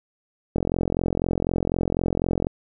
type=click train; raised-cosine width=2 ms; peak=-9 dBFS; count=85; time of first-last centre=0.56-2.469 s; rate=44 Hz; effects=none